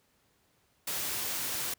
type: noise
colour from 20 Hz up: white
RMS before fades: -34 dBFS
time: 0.87-1.74 s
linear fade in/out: 5 ms
effects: pink hiss -70 dBFS RMS until 1.78 s + high-pass 60 Hz 12 dB/octave